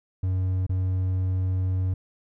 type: tone with dropouts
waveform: triangle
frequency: 93 Hz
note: F#2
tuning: 9 cents sharp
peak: -20 dBFS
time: 0.23-1.94 s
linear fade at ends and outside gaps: 5 ms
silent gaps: 0.666-0.694 s
effects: none